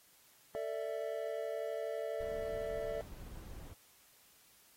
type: chord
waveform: triangle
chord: A suspended fourth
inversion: none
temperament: equal with one note detuned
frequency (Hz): 446.4 / 587.3 / 659.3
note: A4 / D5 / E5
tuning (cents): +25 / 0 / 0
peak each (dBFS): -39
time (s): 0.55-3.01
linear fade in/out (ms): 0
type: noise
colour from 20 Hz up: brown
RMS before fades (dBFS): -49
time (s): 2.2-3.74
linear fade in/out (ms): 10
effects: white hiss -65 dBFS RMS until 4.76 s + AAC 48 kbps